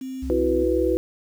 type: tone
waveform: sine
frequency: 261.6 Hz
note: C4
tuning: in tune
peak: -29 dBFS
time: 0.01-0.64 s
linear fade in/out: 5 ms
type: tone with vibrato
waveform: sine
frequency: 65.41 Hz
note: C2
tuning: in tune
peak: -28 dBFS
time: 0.22-0.97 s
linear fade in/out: 10 ms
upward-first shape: triangle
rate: 5.6 Hz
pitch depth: 35 cents each way
type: chord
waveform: sine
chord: E suspended second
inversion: none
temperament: equal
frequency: 329.6 / 370 / 493.9 Hz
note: E4 / F#4 / B4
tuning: 0 / 0 / 0 cents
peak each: -23 dBFS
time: 0.3-0.97 s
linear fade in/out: 0 ms
effects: 8-bit

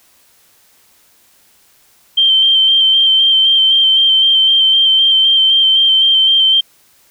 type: tone with vibrato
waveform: sine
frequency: 3136 Hz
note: G7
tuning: in tune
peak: -7 dBFS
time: 2.17-6.61 s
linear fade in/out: 10 ms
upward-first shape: square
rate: 3.9 Hz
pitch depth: 17 cents each way
effects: white hiss -51 dBFS RMS until 7.1 s

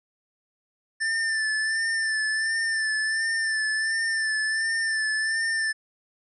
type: tone with vibrato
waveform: square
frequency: 1773 Hz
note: A6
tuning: 13 cents sharp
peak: -24 dBFS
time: 1-5.73 s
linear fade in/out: 20 ms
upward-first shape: sine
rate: 1.4 Hz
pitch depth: 36 cents each way
effects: resampled to 24000 Hz

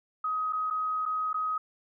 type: tone with dropouts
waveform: sine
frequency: 1261 Hz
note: D#6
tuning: 23 cents sharp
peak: -27 dBFS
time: 0.24-1.58 s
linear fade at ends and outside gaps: 5 ms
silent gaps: 0.526-0.531 / 0.702-0.707 / 1.055-1.06 / 1.331-1.342 s
effects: none

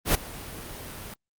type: noise with ADSR envelope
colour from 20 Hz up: pink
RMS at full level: -19 dBFS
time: 0.05-1.14 s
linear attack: 95 ms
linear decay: 10 ms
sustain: -20 dB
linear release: 4 ms
effects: Opus 32 kbps

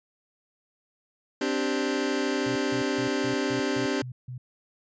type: chord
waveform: sawtooth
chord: C suspended second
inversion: none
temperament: just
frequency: 261.6 / 294.3 / 392.4 Hz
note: C4 / D4 / G4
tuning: 0 / +4 / +2 cents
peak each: -25 dBFS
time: 1.41-4.02 s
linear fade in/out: 5 ms
type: tone bursts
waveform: sine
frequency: 125.7 Hz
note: B2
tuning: 31 cents sharp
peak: -34 dBFS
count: 8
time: 2.46-4.38 s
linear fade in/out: 5 ms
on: 100 ms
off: 160 ms
effects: resampled to 16000 Hz

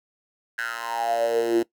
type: tone with high-pass filter sweep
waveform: 10% pulse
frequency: 116.54 Hz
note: A#2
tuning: in tune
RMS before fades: -24 dBFS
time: 0.58-1.63 s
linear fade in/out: 5 ms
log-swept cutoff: 1600 to 310 Hz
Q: 9.5
effects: noise-tail reverb RT60 0.1 s tail -19 dB re dry

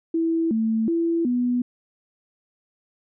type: tone with pitch steps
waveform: sine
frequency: 328.7 / 222.6 / 334.5 / 245.7 Hz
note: E4 / A3 / E4 / B3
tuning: -5 / +20 / +25 / -9 cents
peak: -19 dBFS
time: 0.14-1.62 s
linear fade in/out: 5 ms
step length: 370 ms
effects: none

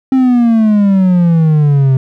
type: exponential sweep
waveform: triangle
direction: down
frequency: 266.7 to 130 Hz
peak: -4 dBFS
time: 0.12-1.97 s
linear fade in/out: 2 ms
effects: none

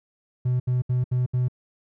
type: tone bursts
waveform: triangle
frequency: 125.3 Hz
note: B2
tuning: 25 cents sharp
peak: -17 dBFS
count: 5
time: 0.45-1.484 s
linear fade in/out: 10 ms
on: 150 ms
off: 71 ms
effects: tanh soft clip ceiling -14 dBFS

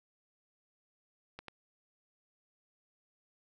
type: clicks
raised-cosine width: 0.3 ms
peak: -28 dBFS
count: 2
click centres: 1.39 / 1.483 s
effects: none

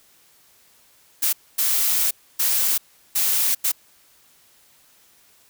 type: noise bursts at uneven times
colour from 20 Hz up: blue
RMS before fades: -20 dBFS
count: 5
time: 1.22-1.33 / 1.58-2.11 / 2.39-2.78 / 3.15-3.55 / 3.64-3.72 s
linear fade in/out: 10 ms
effects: white hiss -56 dBFS RMS until 5.49 s

